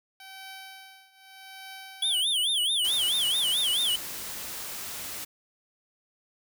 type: tone with tremolo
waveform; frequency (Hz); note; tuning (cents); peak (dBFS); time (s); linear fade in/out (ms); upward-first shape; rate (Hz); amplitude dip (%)
10% pulse; 769; G5; -33; -32; 0.2-2.21; 2; triangle; 0.82; 90
type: tone with vibrato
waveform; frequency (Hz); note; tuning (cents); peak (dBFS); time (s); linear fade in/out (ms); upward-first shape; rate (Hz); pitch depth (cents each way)
square; 3264; G#7; -31; -24; 2.02-3.96; 5; sine; 4.6; 200
type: noise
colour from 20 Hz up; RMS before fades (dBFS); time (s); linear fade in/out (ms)
white; -37; 2.84-5.25; 10
effects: none